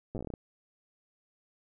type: slowing click train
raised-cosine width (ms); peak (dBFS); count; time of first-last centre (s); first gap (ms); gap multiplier
2; -25; 11; 0.15-0.338; 8; 1.18
effects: none